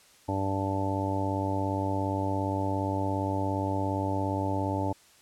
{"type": "harmonic tone", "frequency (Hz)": 97.3, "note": "G2", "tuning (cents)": -12, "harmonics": [1, 2, 3, 4, 5, 6, 7, 8, 9], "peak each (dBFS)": [-31, -40, -32, -40, -40, -36, -40, -43, -33], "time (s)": [0.28, 4.93], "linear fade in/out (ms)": 10, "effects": ["white hiss -58 dBFS RMS until 5.21 s", "low-pass 10000 Hz 12 dB/octave"]}